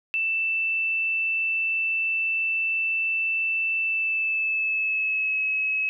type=tone with pitch glide; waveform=sine; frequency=2657 to 2569 Hz; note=E7 to E7; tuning=+13 to -45 cents; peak=-22 dBFS; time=0.14-5.89 s; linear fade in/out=0 ms; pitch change=-58 cents; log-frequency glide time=3.81-5.41 s; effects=none